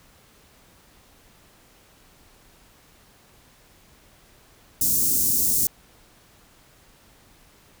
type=band-stop noise; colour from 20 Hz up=white; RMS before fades=-21 dBFS; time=4.81-5.67 s; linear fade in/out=2 ms; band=340 to 6200 Hz; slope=24 dB/octave; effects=pink hiss -55 dBFS RMS until 7.8 s